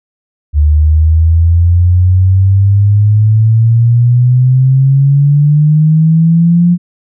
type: exponential sweep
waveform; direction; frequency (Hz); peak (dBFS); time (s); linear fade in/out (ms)
sine; up; 73.42 to 176.9; -4; 0.53-6.78; 50
effects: none